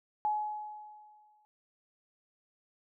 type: tone with exponential decay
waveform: sine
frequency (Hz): 846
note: G#5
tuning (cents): +32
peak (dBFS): -26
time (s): 0.25-1.45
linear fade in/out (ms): 0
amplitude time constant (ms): 260
effects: none